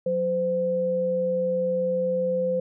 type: tone pair together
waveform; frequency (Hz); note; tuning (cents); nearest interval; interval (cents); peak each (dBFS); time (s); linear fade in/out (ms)
sine; 181.8 / 513.8; F#3 / C5; -30 / -32; octave + tritone; 1798; -31 / -22; 0.06-2.6; 5
effects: none